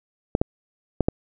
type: clicks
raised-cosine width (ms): 2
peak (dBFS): -5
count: 4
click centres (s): 0.351 / 0.415 / 1.007 / 1.085
effects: none